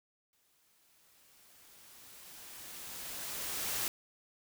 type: noise with exponential growth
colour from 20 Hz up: white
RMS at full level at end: -34 dBFS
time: 0.33-3.88 s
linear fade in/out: 1 ms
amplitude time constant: 770 ms
effects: none